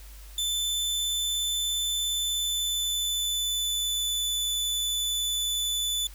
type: tone with pitch glide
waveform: sawtooth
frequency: 3523 to 3489 Hz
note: A7 to A7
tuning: +1 to -15 cents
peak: -23 dBFS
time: 0.38-6.07 s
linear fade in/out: 2 ms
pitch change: -16 cents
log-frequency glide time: 2.03-4.21 s
effects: added 50 Hz sine -43 dBFS peak until 6.14 s + white hiss -52 dBFS RMS until 6.14 s